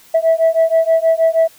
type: beating tone pair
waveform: sine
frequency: 650 / 656.3 Hz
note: E5 / E5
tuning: -24 / -8 cents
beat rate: 6.3 Hz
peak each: -12 dBFS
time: 0.14-1.48 s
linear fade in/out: 10 ms
effects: tanh soft clip ceiling -6 dBFS + white hiss -46 dBFS RMS until 1.58 s

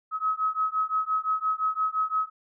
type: beating tone pair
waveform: sine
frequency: 1276 / 1281.8 Hz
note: D#6 / E6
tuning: +43 / -49 cents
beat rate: 5.8 Hz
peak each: -27 dBFS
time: 0.11-2.3 s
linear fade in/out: 50 ms
effects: none

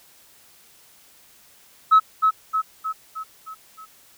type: tone with echo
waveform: sine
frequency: 1290 Hz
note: E6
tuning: 38 cents flat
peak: -8 dBFS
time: 1.91-2 s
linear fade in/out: 20 ms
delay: 310 ms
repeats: 6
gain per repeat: -5 dB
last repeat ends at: 3.86 s
effects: tanh soft clip ceiling -7 dBFS + white hiss -53 dBFS RMS until 4.17 s

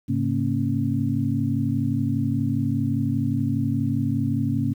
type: tone cluster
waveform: sine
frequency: 106.1 / 138.2 / 229.6 / 274.6 Hz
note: G#2 / C#3 / A#3 / C#4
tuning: +38 / -5 / -26 / -16 cents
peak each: -26 dBFS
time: 0.08-4.74 s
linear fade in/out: 20 ms
effects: 9-bit

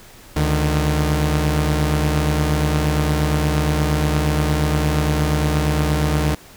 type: tone pair together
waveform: sawtooth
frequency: 71.88 / 152.3 Hz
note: D2 / D#3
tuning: -37 / -37 cents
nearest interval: octave + minor second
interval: 1300 cents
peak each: -15 dBFS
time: 0.36-6.35 s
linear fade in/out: 5 ms
effects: pink hiss -44 dBFS RMS until 6.56 s

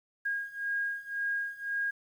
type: beating tone pair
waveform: sine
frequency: 1629 / 1630.9 Hz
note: G#6 / G#6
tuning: -34 / -32 cents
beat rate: 1.9 Hz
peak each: -35 / -33 dBFS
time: 0.25-1.91 s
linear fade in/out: 10 ms
effects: 10-bit

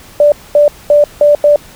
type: tone bursts at uneven times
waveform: sine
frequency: 587.3 Hz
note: D5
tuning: in tune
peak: -3 dBFS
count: 5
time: 0.2-0.32 / 0.55-0.68 / 0.9-1.04 / 1.21-1.35 / 1.44-1.56 s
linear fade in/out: 2 ms
effects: pink hiss -37 dBFS RMS until 1.75 s

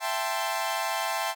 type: chord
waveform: sawtooth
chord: A minor seventh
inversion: second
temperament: equal with one note detuned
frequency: 664.2 / 784 / 880 / 1046.5 Hz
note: E5 / G5 / A5 / C6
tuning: +13 / 0 / 0 / 0 cents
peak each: -29 dBFS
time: 0-1.35 s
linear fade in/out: 50 ms
effects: none

